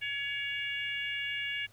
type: harmonic tone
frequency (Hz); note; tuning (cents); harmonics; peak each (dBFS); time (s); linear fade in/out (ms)
563; C#5; +27; 3 / 4 / 5 / 6; -38 / -36 / -37 / -47; 0.01-1.67; 20
effects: added 104 Hz sine -62 dBFS peak until 1.72 s + pink hiss -63 dBFS RMS until 1.72 s